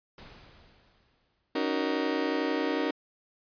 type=noise with exponential decay; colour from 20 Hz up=pink; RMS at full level=-47 dBFS; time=0.18-1.93 s; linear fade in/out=2 ms; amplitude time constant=380 ms
type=chord; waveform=35% pulse; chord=D# minor seventh; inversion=third; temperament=just; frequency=280 / 311.1 / 373.4 / 466.7 Hz; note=C#4 / D#4 / F#4 / A#4; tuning=+18 / 0 / +16 / +2 cents; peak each=-30 / -30 / -33 / -31 dBFS; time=1.55-2.91 s; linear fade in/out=5 ms
effects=resampled to 11025 Hz